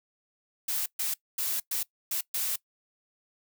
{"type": "noise bursts at uneven times", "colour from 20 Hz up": "blue", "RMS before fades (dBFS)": -30, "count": 6, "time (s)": [[0.68, 0.86], [0.99, 1.14], [1.38, 1.6], [1.71, 1.83], [2.11, 2.21], [2.34, 2.56]], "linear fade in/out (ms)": 5, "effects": ["noise-tail reverb RT60 0.1 s tail -21 dB re dry"]}